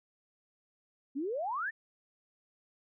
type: exponential sweep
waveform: sine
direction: up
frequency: 256.4 to 1864.7 Hz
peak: -32 dBFS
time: 1.15-1.71 s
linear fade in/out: 20 ms
effects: none